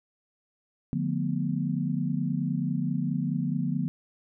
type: chord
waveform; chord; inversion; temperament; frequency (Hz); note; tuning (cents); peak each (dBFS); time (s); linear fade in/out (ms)
sine; B half-diminished seventh; first; just; 148.16 / 177.8 / 222.2 / 246.9; D3 / F3 / A3 / B3; +16 / +31 / +17 / 0; -30 / -30 / -34 / -31; 0.93-3.88; 0
effects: none